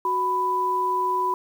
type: tone pair together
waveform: sine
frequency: 370.3 / 993 Hz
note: F#4 / B5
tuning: +1 / +9 cents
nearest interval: octave + perfect fourth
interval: 1708 cents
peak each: -29 / -21 dBFS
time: 0.05-1.34 s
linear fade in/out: 2 ms
effects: 8-bit